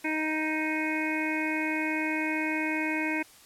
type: harmonic tone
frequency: 311.9 Hz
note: D#4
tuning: 4 cents sharp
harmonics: 1 / 2 / 3 / 5 / 6 / 7 / 8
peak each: -30 / -39 / -37 / -37 / -39 / -33 / -35 dBFS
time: 0.04-3.23 s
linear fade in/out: 10 ms
effects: white hiss -54 dBFS RMS until 3.45 s + low-pass 12000 Hz 12 dB/octave